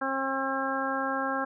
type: harmonic tone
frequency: 268.5 Hz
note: C4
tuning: 45 cents sharp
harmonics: 1 / 2 / 3 / 4 / 5 / 6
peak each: -34 / -34 / -34 / -34 / -34 / -34 dBFS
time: 0.01-1.45 s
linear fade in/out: 10 ms
effects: none